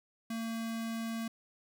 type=tone with notch filter; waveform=square; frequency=226.9 Hz; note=A#3; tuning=47 cents flat; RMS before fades=-37 dBFS; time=0.3-1.28 s; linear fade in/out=5 ms; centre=490 Hz; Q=1.2; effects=none